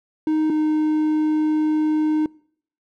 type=tone pair in turn; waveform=triangle; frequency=311.1 / 308.1 Hz; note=D#4 / D#4; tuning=0 / -17 cents; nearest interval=unison; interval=17 cents; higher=first; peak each=-15 dBFS; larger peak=neither; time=0.27-0.5 / 0.5-2.26 s; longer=second; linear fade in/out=2 ms; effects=noise-tail reverb RT60 0.6 s tail -24 dB re dry